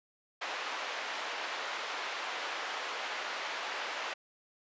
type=band-pass noise; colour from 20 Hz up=pink; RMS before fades=-38 dBFS; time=0.41-4.14 s; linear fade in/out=10 ms; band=740 to 3400 Hz; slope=12 dB/octave; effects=high-pass 300 Hz 12 dB/octave + resampled to 16000 Hz